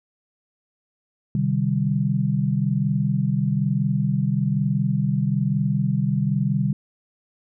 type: chord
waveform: sine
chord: C minor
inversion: none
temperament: equal with one note detuned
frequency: 130.81 / 151.92 / 196 Hz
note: C3 / Eb3 / G3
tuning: 0 / -41 / 0 cents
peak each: -23 dBFS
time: 1.35-6.73 s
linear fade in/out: 2 ms
effects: none